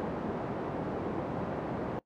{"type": "band-pass noise", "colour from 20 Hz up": "pink", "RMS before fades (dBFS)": -35, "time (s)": [0, 1.99], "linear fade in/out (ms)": 0, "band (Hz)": [160, 790], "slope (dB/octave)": 12, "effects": ["noise-tail reverb RT60 0.1 s tail -21 dB re dry"]}